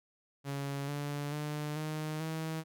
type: tone with pitch steps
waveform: sawtooth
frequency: 140 / 144.69 / 149.53 / 154.53 / 159.71 Hz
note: C#3 / D3 / D3 / D#3 / D#3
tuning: +18 / -25 / +32 / -12 / +46 cents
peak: -31 dBFS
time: 0.44-2.64 s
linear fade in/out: 50 ms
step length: 440 ms
effects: none